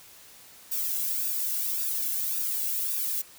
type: noise with flanger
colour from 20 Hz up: violet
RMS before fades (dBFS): -29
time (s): 0.71-3.22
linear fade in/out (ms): 10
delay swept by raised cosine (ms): 0.95 to 1.65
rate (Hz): 1.8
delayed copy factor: -0.9
effects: white hiss -51 dBFS RMS until 3.38 s